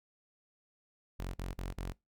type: tone bursts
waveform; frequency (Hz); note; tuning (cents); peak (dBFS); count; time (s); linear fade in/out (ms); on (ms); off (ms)
sawtooth; 45.07; F#1; -45; -33; 4; 1.19-1.925; 10; 150; 45
effects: noise-tail reverb RT60 0.2 s tail -23 dB re dry